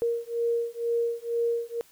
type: beating tone pair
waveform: sine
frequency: 467 / 469.1 Hz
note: A#4 / A#4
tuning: +3 / +11 cents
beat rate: 2.1 Hz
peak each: -28 dBFS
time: 0.02-1.81 s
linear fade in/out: 0 ms
effects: white hiss -58 dBFS RMS until 1.91 s